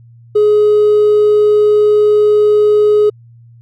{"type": "tone with hard clipping", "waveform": "triangle", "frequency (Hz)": 420.3, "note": "G#4", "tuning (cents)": 21, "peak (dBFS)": -6, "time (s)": [0.35, 3.1], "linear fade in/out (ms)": 10, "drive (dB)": 2, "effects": ["added 117 Hz sine -38 dBFS peak until 3.61 s"]}